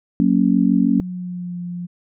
sine chord, F# major, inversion none, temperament just, 185 / 231.2 / 277.5 Hz, F#3 / A#3 / C#4, 0 / -14 / +2 cents, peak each -17 dBFS, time 0.2-1 s, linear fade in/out 0 ms
sine tone with pitch glide, 182.5 to 175.88 Hz, F#3 to F3, -24 to +13 cents, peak -25 dBFS, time 0.84-1.87 s, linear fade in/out 20 ms, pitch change -63 cents, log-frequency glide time 0.98-1.59 s
effects none

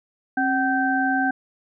sine tone cluster, 268.5 / 759 / 1556 Hz, C4 / F#5 / G6, +45 / +44 / -13 cents, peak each -23 dBFS, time 0.37-1.31 s, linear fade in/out 5 ms, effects none

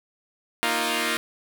5% pulse chord, Bb suspended fourth, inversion none, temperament equal, 233.1 / 311.1 / 349.2 Hz, Bb3 / Eb4 / F4, 0 / 0 / 0 cents, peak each -16 dBFS, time 0.63-1.17 s, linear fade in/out 0 ms, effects none

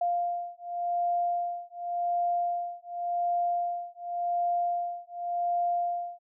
sine beating tone pair, 698.5 / 699.39 Hz, F5 / F5, 0 / +2 cents, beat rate 0.89 Hz, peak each -30 dBFS, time 0.01-6.19 s, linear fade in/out 5 ms, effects none

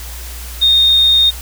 sine tone, 3686 Hz, A#7, 20 cents flat, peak -7 dBFS, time 0.61-1.31 s, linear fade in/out 20 ms, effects added 60 Hz sine -27 dBFS peak until 1.41 s + white hiss -32 dBFS RMS until 1.41 s

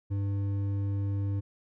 sine tone with hard clipping, 99.6 Hz, G2, 28 cents sharp, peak -29 dBFS, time 0.1-1.41 s, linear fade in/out 20 ms, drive 7 dB, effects none

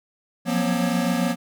square tone cluster, 176.3 / 184 / 237.7 / 263.4 / 557 Hz, F3 / F#3 / A#3 / C4 / C#5, +17 / -9 / +34 / +12 / +8 cents, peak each -26 / -31 / -24 / -30 / -33 dBFS, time 0.45-1.36 s, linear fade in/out 50 ms, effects none

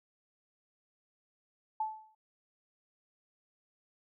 sine tone with exponential decay, 870 Hz, A5, 20 cents flat, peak -28 dBFS, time 1.8-2.15 s, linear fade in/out 5 ms, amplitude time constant 76 ms, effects none

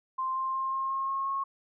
sine tone with pitch steps, 1046.5 / 1053.8 / 1061.1 / 1068.5 / 1075.9 / 1083.4 / 1090.9 Hz, C6 / C6 / C6 / C6 / C6 / C#6 / C#6, 0 / +12 / +24 / +36 / +48 / -40 / -28 cents, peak -28 dBFS, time 0.18-1.44 s, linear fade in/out 10 ms, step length 180 ms, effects none

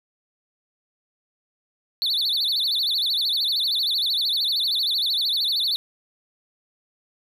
triangle tone with vibrato, 3959 Hz, B7, 3 cents sharp, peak -19 dBFS, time 2.02-5.76 s, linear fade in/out 0 ms, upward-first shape sine, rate 13 Hz, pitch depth 240 cents each way, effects none

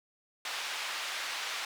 white band-pass noise, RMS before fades -37 dBFS, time 0.45-1.65 s, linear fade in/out 2 ms, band 870 to 3700 Hz, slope 12 dB/octave, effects none

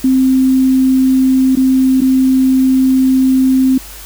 sine tone with dropouts, 261.6 Hz, C4, in tune, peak -7 dBFS, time 0.04-3.78 s, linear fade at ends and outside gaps 5 ms, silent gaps 1.554-1.57 / 2.007-2.016 s, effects added 50 Hz sine -34 dBFS peak until 4.05 s + white hiss -33 dBFS RMS until 4.05 s

